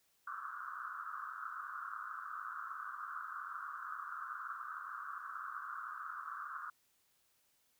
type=band-pass noise; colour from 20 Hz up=pink; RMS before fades=-45 dBFS; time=0.27-6.7 s; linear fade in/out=5 ms; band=1100 to 1500 Hz; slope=96 dB/octave; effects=white hiss -75 dBFS RMS until 7.79 s